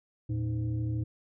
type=tone with frequency modulation; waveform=sine; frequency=114.8 Hz; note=A#2; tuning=26 cents flat; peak=-28 dBFS; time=0.29-1.04 s; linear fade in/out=10 ms; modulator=197 Hz; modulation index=0.68; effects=none